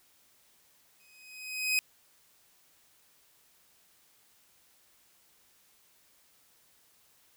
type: tone with exponential growth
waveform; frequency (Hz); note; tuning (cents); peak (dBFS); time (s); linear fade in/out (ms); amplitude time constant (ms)
sawtooth; 2516; D#7; +19; -20; 1-1.79; 0; 170
effects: white hiss -65 dBFS RMS until 7.36 s